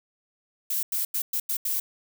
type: noise bursts at uneven times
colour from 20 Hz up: violet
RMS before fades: -27 dBFS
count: 6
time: 0.7-0.83 / 0.92-1.05 / 1.14-1.22 / 1.33-1.4 / 1.49-1.57 / 1.65-1.8 s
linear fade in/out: 5 ms
effects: none